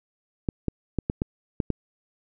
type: clicks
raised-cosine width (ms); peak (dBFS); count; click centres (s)
3; -11; 7; 0.488 / 0.683 / 0.987 / 1.099 / 1.219 / 1.602 / 1.703
effects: none